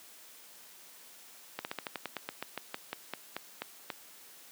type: slowing click train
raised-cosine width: 0.3 ms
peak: -19 dBFS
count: 17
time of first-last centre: 1.59-3.902 s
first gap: 59 ms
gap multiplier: 1.11
effects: white hiss -54 dBFS RMS until 4.51 s + high-pass 200 Hz 12 dB/octave